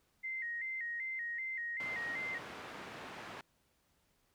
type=tone with vibrato; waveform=sine; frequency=1975.5 Hz; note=B6; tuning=in tune; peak=-37 dBFS; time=0.23-2.39 s; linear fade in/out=20 ms; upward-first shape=square; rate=2.6 Hz; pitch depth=88 cents each way
type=band-pass noise; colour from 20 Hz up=white; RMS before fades=-48 dBFS; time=1.8-3.41 s; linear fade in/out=2 ms; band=100 to 1800 Hz; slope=12 dB/octave
effects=pink hiss -75 dBFS RMS until 4.34 s